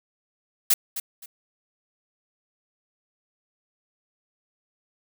blue noise with echo, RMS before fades -18 dBFS, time 0.7-0.74 s, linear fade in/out 5 ms, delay 260 ms, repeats 2, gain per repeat -12 dB, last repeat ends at 1.26 s, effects none

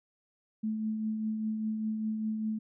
sine tone with tremolo, 217.6 Hz, A3, 19 cents flat, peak -28 dBFS, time 0.63-2.59 s, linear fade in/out 10 ms, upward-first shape triangle, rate 5 Hz, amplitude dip 40%, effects none

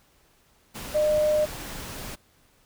sine tone in noise, 607 Hz, D#5, 43 cents flat, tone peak -19 dBFS, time 0.94-1.46 s, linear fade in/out 20 ms, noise pink, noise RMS -37 dBFS, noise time 0.74-2.16 s, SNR +15 dB, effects pink hiss -62 dBFS RMS until 2.65 s

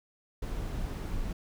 brown noise, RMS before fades -34 dBFS, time 0.42-1.33 s, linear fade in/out 5 ms, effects none

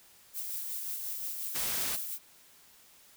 violet noise with tremolo, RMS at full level -36 dBFS, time 0.33-2.19 s, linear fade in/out 50 ms, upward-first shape sine, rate 5.6 Hz, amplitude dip 30%
white noise, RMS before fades -34 dBFS, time 1.54-1.97 s, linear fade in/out 20 ms
effects white hiss -59 dBFS RMS until 3.16 s

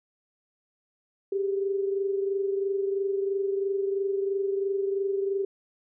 sine tone pair together, 392 / 415 Hz, G4 / G#4, 0 / -1 cents, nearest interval minor second, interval 99 cents, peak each -25 / -34 dBFS, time 1.32-5.45 s, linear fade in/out 5 ms, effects none

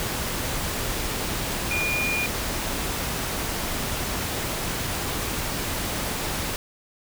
sine tone in noise, 2427 Hz, D#7, 44 cents flat, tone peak -24 dBFS, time 1.71-2.26 s, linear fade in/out 0 ms, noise pink, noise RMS -28 dBFS, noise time 0-6.56 s, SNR +1 dB, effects none

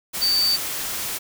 sine tone in noise, 4591 Hz, D8, 40 cents flat, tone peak -17 dBFS, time 0.21-0.57 s, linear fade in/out 20 ms, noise white, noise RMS -28 dBFS, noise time 0.13-1.19 s, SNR +8 dB, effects none

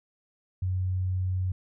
sine tone, 92.5 Hz, F#2, in tune, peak -25 dBFS, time 0.62-1.52 s, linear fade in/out 5 ms, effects none

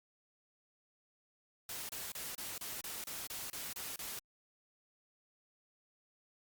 white noise bursts, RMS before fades -43 dBFS, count 11, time 1.69-4.19 s, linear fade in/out 2 ms, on 200 ms, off 30 ms, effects Opus 48 kbps

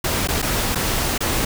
pink noise with dropouts, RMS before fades -21 dBFS, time 0.04-1.45 s, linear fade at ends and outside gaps 5 ms, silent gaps 0.275-0.285 / 0.419-0.425 / 0.749-0.755 / 1.179-1.205 s, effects none

